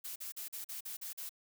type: noise bursts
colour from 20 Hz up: blue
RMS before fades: -43 dBFS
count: 8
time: 0.04-1.294 s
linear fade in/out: 10 ms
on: 120 ms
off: 42 ms
effects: none